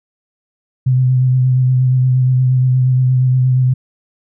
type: tone with vibrato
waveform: sine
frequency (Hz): 128.1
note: C3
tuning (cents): -36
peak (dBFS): -9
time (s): 0.86-3.74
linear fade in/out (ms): 10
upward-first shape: sine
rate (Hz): 8.5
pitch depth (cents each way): 23
effects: none